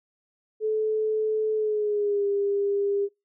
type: tone with pitch glide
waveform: sine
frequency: 433.5 to 402.1 Hz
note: A4 to G4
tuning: -26 to +44 cents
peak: -22 dBFS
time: 0.6-3.09 s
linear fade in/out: 50 ms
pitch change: -130 cents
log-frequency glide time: 1.54-2.26 s
effects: noise-tail reverb RT60 0.2 s tail -23 dB re dry